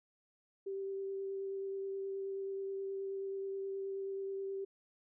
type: tone with vibrato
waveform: sine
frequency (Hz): 390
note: G4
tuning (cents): -9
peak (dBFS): -37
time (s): 0.66-4.65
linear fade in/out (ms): 10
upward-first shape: sine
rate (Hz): 9.4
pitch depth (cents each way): 10
effects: none